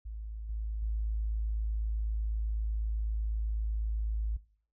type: tone with level steps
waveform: sine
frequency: 54 Hz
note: A1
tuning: 32 cents flat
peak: -37 / -32 / -29 dBFS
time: 0.05-4.37 s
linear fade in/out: 10 ms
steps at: 0.49 / 0.82 s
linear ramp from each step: 5 ms
effects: noise-tail reverb RT60 0.5 s tail -20 dB re dry